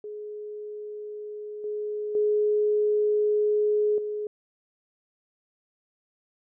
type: tone with level steps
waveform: sine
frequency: 420.5 Hz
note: G#4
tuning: 22 cents sharp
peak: -34 / -28 / -20 / -28 dBFS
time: 0.04-4.27 s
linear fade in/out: 2 ms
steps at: 1.64 / 2.15 / 3.98 s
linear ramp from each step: 2 ms
effects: none